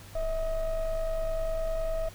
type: ring-modulated tone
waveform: triangle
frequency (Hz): 311.1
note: D#4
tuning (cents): 0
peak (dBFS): -22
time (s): 0.15-2.09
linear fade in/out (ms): 5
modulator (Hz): 336
effects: added 98 Hz sine -48 dBFS peak until 2.14 s + pink hiss -50 dBFS RMS until 2.14 s